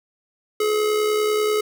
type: tone with amplitude modulation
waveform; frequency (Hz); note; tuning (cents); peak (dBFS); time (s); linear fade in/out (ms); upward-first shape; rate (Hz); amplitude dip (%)
square; 425; G#4; +40; -17; 0.6-1.61; 5; sine; 70.2; 40
effects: none